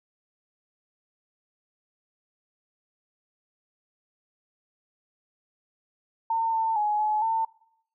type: tone with pitch steps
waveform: sine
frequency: 906 / 896 / 840 / 852 / 899 Hz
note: A#5 / A5 / G#5 / G#5 / A5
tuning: -50 / +31 / +19 / +44 / +37 cents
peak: -22 dBFS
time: 6.3-7.45 s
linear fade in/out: 5 ms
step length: 230 ms
effects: noise-tail reverb RT60 0.7 s tail -22 dB re dry